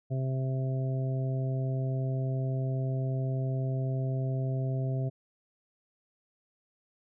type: harmonic tone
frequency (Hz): 131.8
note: C3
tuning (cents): +13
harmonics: 1 / 2 / 3 / 4 / 5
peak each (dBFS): -28 / -41 / -41 / -46 / -41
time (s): 0.1-5.1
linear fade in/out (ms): 20
effects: none